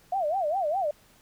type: tone with vibrato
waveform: sine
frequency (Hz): 682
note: F5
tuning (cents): -41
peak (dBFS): -24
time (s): 0.12-0.91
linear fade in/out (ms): 5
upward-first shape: sine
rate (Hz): 4.9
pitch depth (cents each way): 260
effects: pink hiss -59 dBFS RMS until 1.21 s